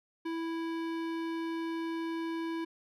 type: tone with hard clipping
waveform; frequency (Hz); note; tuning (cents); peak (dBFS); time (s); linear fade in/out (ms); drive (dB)
sine; 329.6; E4; 0; -35; 0.25-2.65; 10; 17
effects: none